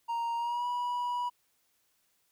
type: tone with pitch glide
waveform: triangle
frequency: 932.3 to 974.7 Hz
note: A#5 to B5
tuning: 0 to -23 cents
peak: -28 dBFS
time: 0.08-1.3 s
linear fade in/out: 20 ms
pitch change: +77 cents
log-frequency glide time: 0.36-0.66 s
effects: white hiss -73 dBFS RMS until 2.31 s

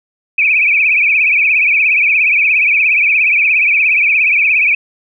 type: tone with vibrato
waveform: sine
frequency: 2426 Hz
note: D#7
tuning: 44 cents flat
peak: -8 dBFS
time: 0.38-4.75 s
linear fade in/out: 5 ms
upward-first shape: triangle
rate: 17 Hz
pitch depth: 140 cents each way
effects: none

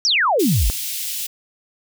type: exponential sweep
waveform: sine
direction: down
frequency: 5910 to 41.35 Hz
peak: -14 dBFS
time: 0.05-0.7 s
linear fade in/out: 0 ms
type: high-pass noise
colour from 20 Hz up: white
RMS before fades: -26 dBFS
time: 0.39-1.27 s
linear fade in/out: 10 ms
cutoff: 2600 Hz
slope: 24 dB/octave
effects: none

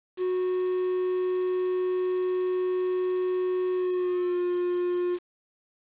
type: tone with pitch glide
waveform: triangle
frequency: 366.6 to 355.5 Hz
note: F#4 to F4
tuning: -16 to +31 cents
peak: -22 dBFS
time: 0.17-5.19 s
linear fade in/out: 50 ms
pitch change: -53 cents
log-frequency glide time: 3.75-4.4 s
effects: resampled to 8000 Hz + 8-bit

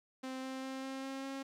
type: tone with pitch steps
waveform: sawtooth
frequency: 261 / 263 / 264.9 / 266.9 / 269 / 271 Hz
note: C4 / C4 / C4 / C4 / C4 / C#4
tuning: -4 / +9 / +22 / +35 / +48 / -39 cents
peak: -36 dBFS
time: 0.23-1.43 s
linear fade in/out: 10 ms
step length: 200 ms
effects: low-pass 8000 Hz 12 dB/octave + 12-bit

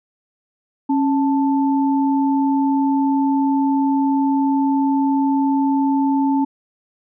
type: tone pair together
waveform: sine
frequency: 274.3 / 880 Hz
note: C#4 / A5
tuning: -18 / 0 cents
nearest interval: octave + minor sixth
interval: 2018 cents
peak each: -15 / -22 dBFS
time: 0.89-6.45 s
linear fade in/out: 10 ms
effects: none

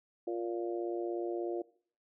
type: harmonic tone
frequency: 116.54 Hz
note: A#2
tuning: in tune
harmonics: 3 / 4 / 5 / 6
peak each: -34 / -41 / -42 / -44 dBFS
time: 0.27-1.62 s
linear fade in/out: 5 ms
effects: noise-tail reverb RT60 0.5 s tail -20 dB re dry

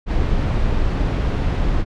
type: noise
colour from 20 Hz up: brown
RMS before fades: -18 dBFS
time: 0.06-1.85 s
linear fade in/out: 50 ms
effects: low-pass 4000 Hz 12 dB/octave

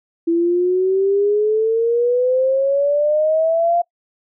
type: exponential sweep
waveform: sine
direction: up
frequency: 332.1 to 698.5 Hz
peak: -13 dBFS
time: 0.27-3.82 s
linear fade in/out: 10 ms
effects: noise-tail reverb RT60 0.1 s tail -23 dB re dry

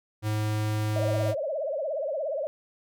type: tone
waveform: square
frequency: 107.1 Hz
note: A2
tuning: 46 cents flat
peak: -26 dBFS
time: 0.22-1.35 s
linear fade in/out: 50 ms
type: tone with vibrato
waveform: sine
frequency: 589 Hz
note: D5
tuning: 5 cents sharp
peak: -27 dBFS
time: 0.96-2.47 s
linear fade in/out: 0 ms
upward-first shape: triangle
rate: 17 Hz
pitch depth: 220 cents each way
effects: none

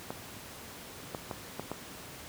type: clicks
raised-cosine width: 1 ms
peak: -21 dBFS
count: 5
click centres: 0.105 / 1.148 / 1.312 / 1.596 / 1.716 s
effects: pink hiss -46 dBFS RMS until 2.28 s + high-pass 80 Hz 12 dB/octave

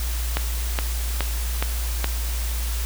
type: click train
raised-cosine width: 0.3 ms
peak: -6 dBFS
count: 5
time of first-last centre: 0.37-2.044 s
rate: 2.39 Hz
effects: added 58 Hz sine -23 dBFS peak until 2.85 s + white hiss -33 dBFS RMS until 2.85 s

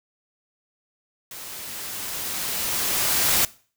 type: noise with level ramp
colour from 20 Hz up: white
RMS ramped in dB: -38 to -19 dBFS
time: 1.31-3.45 s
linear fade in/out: 2 ms
effects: noise-tail reverb RT60 0.4 s tail -20 dB re dry

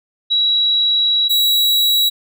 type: tone pair in turn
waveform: sine / 45% pulse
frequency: 3888 / 3888 Hz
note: B7 / B7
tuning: -28 / -28 cents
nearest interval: unison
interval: 0 cents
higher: neither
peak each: -12 dBFS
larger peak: neither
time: 0.3-1.29 / 1.29-2.1 s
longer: first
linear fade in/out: 20 ms
effects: none

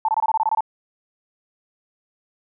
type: tone bursts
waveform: sine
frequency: 880 Hz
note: A5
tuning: in tune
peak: -16 dBFS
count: 10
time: 0.05-0.607 s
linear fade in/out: 2 ms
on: 35 ms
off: 23 ms
effects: none

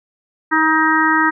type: harmonic tone with a mistuned harmonic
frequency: 316.2 Hz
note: D#4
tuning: 28 cents sharp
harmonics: 1 / 3 / 4 / 5 / 6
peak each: -18 / -18 / -18 / -18 / -18 dBFS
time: 0.51-1.31 s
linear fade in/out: 20 ms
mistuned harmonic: 6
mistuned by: -16 cents
effects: none

